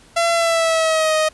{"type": "tone with pitch glide", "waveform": "sawtooth", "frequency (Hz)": [677, 624.4], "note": ["E5", "D#5"], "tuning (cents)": [46, 6], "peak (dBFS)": -11, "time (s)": [0.16, 1.29], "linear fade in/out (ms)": 10, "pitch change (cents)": -140, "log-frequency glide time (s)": [0.33, 1.15], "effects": ["pink hiss -49 dBFS RMS until 1.33 s", "resampled to 24000 Hz"]}